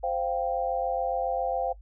sine chord, C suspended fourth, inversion none, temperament just, 523.3 / 697.7 / 784.9 Hz, C5 / F5 / G5, 0 / -2 / +2 cents, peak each -30 dBFS, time 0.03-1.73 s, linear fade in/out 10 ms, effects noise-tail reverb RT60 0.1 s tail -20 dB re dry + added 50 Hz sine -45 dBFS peak until 1.81 s

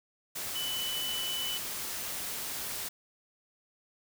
sine tone in noise, 2989 Hz, F#7, 17 cents sharp, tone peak -33 dBFS, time 0.55-1.58 s, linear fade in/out 10 ms, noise white, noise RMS -37 dBFS, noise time 0.35-2.89 s, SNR +1 dB, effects none

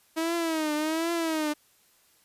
sawtooth tone with vibrato, 319.3 Hz, D#4, 45 cents sharp, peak -22 dBFS, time 0.16-1.54 s, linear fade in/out 20 ms, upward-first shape triangle, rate 1.3 Hz, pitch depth 120 cents each way, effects white hiss -63 dBFS RMS until 2.24 s + resampled to 32000 Hz

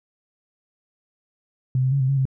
sine tone with pitch steps, 128.9 / 130.4 / 139 / 130.8 / 137.8 / 132.6 Hz, C3 / C3 / C#3 / C3 / C#3 / C3, -26 / -5 / +5 / 0 / -10 / +23 cents, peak -17 dBFS, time 1.75-2.254 s, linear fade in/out 2 ms, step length 84 ms, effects none

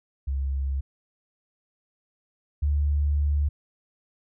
sine tone pair in turn, 68 / 72.8 Hz, C#2 / D2, -33 / -15 cents, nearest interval minor second, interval 118 cents, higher second, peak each -24 / -20 dBFS, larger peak second, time 0.27-0.81 / 2.62-3.49 s, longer second, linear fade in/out 10 ms, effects none

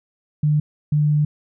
sine tone pair in turn, 150 / 149.26 Hz, D3 / D3, +37 / +28 cents, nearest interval unison, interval 9 cents, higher first, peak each -14 dBFS, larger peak neither, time 0.43-0.6 / 0.92-1.25 s, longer second, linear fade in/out 5 ms, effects none

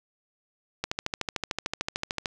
click train, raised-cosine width 0.2 ms, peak -11 dBFS, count 20, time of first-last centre 0.84-2.258 s, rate 13.4 Hz, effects none

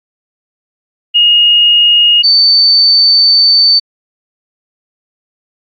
sine tone pair in turn, 2863 / 4545 Hz, F7 / C#8, +42 / +42 cents, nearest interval minor sixth, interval 800 cents, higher second, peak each -4 dBFS, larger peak neither, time 1.14-2.23 / 2.23-3.8 s, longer second, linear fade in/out 20 ms, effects AAC 64 kbps

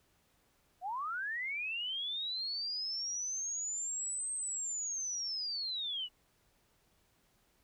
sine linear two-way sweep, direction up then down, 683 to 8372 to 2863 Hz, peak -35 dBFS, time 0.81-6.09 s, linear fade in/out 50 ms, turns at 4.33 s, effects pink hiss -72 dBFS RMS until 7.63 s

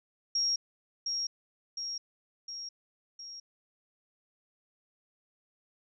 sine tone with echo, 5588 Hz, F8, in tune, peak -26 dBFS, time 0.35-0.56 s, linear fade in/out 5 ms, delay 710 ms, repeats 4, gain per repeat -4 dB, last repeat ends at 3.4 s, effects none

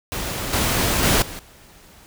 pink noise with level steps, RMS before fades -27 / -20 / -17 / -34 / -48 dBFS, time 0.12-2.06 s, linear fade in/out 0 ms, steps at 0.53 / 1.03 / 1.22 / 1.39 s, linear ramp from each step 2 ms, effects none

